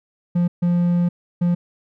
triangle tone bursts at uneven times, 174.61 Hz, F3, in tune, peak -13 dBFS, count 3, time 0.35-0.48 / 0.62-1.09 / 1.41-1.55 s, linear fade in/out 10 ms, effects none

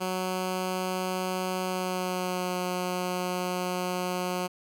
10% pulse tone with pitch glide, 185 to 181.09 Hz, F#3 to F#3, 0 to -37 cents, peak -20 dBFS, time 0-4.48 s, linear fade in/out 20 ms, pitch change -37 cents, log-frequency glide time 1.63-2.58 s, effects none

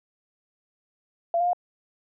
sine tone with pitch steps, 681 / 704 / 712 Hz, F5 / F5 / F5, -44 / +14 / +33 cents, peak -20 dBFS, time 1.34-1.532 s, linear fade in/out 2 ms, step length 64 ms, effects none

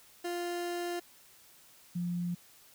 30% pulse / sine tone pair in turn, 349.2 / 175.16 Hz, F4 / F3, 0 / +5 cents, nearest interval octave, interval 1195 cents, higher first, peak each -31 / -31 dBFS, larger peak neither, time 0.24-1 / 1.95-2.35 s, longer first, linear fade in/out 10 ms, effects white hiss -59 dBFS RMS until 2.74 s

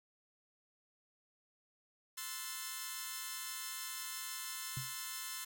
5% pulse chord, F# half-diminished seventh, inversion second, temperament equal, 1046.5 / 1318.5 / 1480 / 1760 Hz, C6 / E6 / F#6 / A6, 0 / 0 / 0 / 0 cents, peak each -34 / -36 / -39 / -35 dBFS, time 2.17-5.45 s, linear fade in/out 10 ms
sine tone with exponential decay, 130.2 Hz, C3, 8 cents flat, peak -35 dBFS, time 4.77-4.95 s, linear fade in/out 2 ms, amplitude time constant 38 ms
effects none

